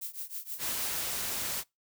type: noise with tremolo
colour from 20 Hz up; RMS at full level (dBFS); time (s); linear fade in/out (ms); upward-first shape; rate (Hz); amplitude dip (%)
violet; -36; 0.01-1.01; 10; triangle; 6.3; 95
type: noise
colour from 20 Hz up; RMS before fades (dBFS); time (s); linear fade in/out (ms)
white; -34; 0.58-1.64; 50
effects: noise-tail reverb RT60 0.2 s tail -24 dB re dry